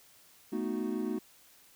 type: chord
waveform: triangle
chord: B dominant seventh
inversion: third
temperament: equal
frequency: 220 / 246.9 / 311.1 / 370 Hz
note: A3 / B3 / D#4 / F#4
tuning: 0 / 0 / 0 / 0 cents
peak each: -34 / -35 / -35 / -35 dBFS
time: 0.52-1.19 s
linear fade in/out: 10 ms
effects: white hiss -60 dBFS RMS until 1.75 s